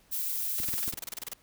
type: noise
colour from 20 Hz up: violet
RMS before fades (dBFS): -32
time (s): 0.11-0.92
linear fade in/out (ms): 20
type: noise bursts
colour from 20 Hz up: white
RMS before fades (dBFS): -37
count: 16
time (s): 0.58-1.335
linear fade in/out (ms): 2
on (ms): 20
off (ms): 29
type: clicks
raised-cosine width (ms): 3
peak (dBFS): -29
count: 5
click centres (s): 0.602 / 0.687 / 0.739 / 0.879 / 0.937
effects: pink hiss -63 dBFS RMS until 1.42 s